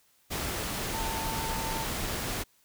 sine tone in noise, 896 Hz, A5, 31 cents sharp, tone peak -35 dBFS, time 0.93-1.85 s, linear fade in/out 20 ms, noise pink, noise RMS -33 dBFS, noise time 0.3-2.44 s, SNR -5 dB, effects white hiss -66 dBFS RMS until 2.64 s

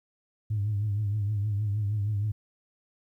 sine tone with vibrato, 103.83 Hz, G#2, in tune, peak -24 dBFS, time 0.5-2.32 s, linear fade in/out 10 ms, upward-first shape triangle, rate 6.4 Hz, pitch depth 87 cents each way, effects tanh soft clip ceiling -21 dBFS + 11-bit

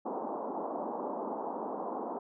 white band-pass noise, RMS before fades -37 dBFS, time 0.05-2.19 s, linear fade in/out 10 ms, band 210 to 1000 Hz, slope 48 dB/octave, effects none

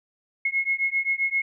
sine beating tone pair, 2166 / 2173.6 Hz, C#7 / C#7, -41 / -35 cents, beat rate 7.6 Hz, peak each -25 / -25 dBFS, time 0.45-1.42 s, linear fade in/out 5 ms, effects none

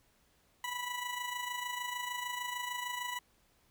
20% pulse tone with amplitude modulation, 983 Hz, B5, 8 cents flat, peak -29 dBFS, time 0.64-3.19 s, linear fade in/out 2 ms, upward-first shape sine, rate 26.6 Hz, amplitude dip 55%, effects pink hiss -70 dBFS RMS until 3.7 s

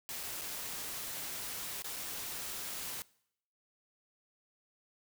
white noise with dropouts, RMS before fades -41 dBFS, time 0.09-3.02 s, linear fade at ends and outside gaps 0 ms, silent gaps 0.231-0.235 / 0.412-0.417 / 1.821-1.844 / 1.962-1.966 s, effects noise-tail reverb RT60 0.7 s tail -22 dB re dry

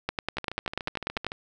two click trains, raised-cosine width 0.3 ms, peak -18 / -11 dBFS, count 14 / 13, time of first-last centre 0.37-1.319 / 0.09-1.266 s, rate 13.7 / 10.2 Hz, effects none

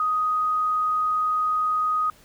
sine tone, 1249 Hz, D#6, 6 cents sharp, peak -20 dBFS, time 0-2.1 s, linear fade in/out 2 ms, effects pink hiss -54 dBFS RMS until 2.24 s

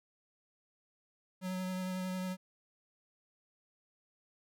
square tone with vibrato, 185 Hz, F#3, in tune, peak -36 dBFS, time 1.41-2.37 s, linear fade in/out 50 ms, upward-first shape triangle, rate 11 Hz, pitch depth 17 cents each way, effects none

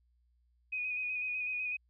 sine tone with vibrato, 2489 Hz, D#7, in tune, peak -33 dBFS, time 0.72-1.77 s, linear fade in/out 10 ms, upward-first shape square, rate 8 Hz, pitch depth 22 cents each way, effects added 60 Hz sine -68 dBFS peak until 1.89 s

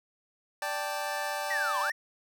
25% pulse chord, D suspended fourth, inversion none, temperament equal, 587.3 / 784 / 880 Hz, D5 / G5 / A5, 0 / 0 / 0 cents, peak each -32 dBFS, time 0.62-1.9 s, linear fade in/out 2 ms
triangle linear two-way sweep, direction down then up, 1975.5 to 932.3 to 1931 Hz, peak -27 dBFS, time 1.5-1.92 s, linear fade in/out 10 ms, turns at 1.8 s
effects none

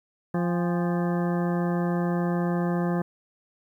harmonic tone with a mistuned harmonic, 174.61 Hz, F3, in tune, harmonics 1 / 2 / 3 / 4 / 5 / 6 / 7 / 9 / 10, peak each -24 / -30 / -34 / -36 / -38 / -40 / -41 / -43 / -44 dBFS, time 0.34-3.02 s, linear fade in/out 5 ms, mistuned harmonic 5, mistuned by -98 cents, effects 10-bit

